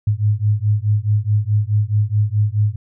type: beating tone pair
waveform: sine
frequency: 102.9 / 107.6 Hz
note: G#2 / A2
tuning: -16 / -38 cents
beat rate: 4.7 Hz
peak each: -17 dBFS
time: 0.07-2.76 s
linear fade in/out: 5 ms
effects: none